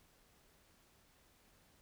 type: silence
effects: pink hiss -69 dBFS RMS until 1.81 s